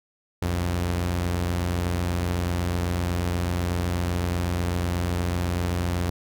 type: tone pair together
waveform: sawtooth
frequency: 63.2 / 88.06 Hz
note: B1 / F2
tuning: +41 / +15 cents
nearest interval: tritone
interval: 574 cents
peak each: -28 / -20 dBFS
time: 0.42-6.1 s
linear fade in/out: 5 ms
effects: none